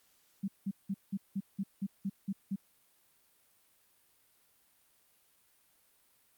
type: tone bursts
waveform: sine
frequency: 196 Hz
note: G3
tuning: in tune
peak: -31 dBFS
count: 10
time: 0.43-2.56 s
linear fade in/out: 10 ms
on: 51 ms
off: 180 ms
effects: white hiss -69 dBFS RMS until 6.37 s + Opus 48 kbps